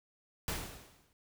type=noise with exponential decay; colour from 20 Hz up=pink; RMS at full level=-34 dBFS; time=0.48-1.13 s; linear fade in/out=1 ms; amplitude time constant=140 ms; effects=none